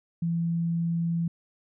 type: tone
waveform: sine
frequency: 168.1 Hz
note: E3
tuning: 34 cents sharp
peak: -24 dBFS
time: 0.22-1.28 s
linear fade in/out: 5 ms
effects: none